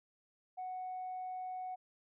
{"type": "tone", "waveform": "sine", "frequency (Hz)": 740, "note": "F#5", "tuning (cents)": 0, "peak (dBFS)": -38, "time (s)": [0.57, 1.76], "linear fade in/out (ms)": 20, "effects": ["tanh soft clip ceiling -36 dBFS"]}